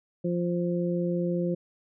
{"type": "harmonic tone", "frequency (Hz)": 174.61, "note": "F3", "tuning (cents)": 0, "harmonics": [1, 2, 3], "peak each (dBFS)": [-27, -30, -32], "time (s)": [0.24, 1.55], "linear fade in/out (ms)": 10, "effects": []}